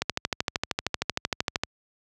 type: click train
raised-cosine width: 0.2 ms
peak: -7 dBFS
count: 22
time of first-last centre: 0.02-1.635 s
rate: 13 Hz
effects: high-pass 60 Hz 12 dB/octave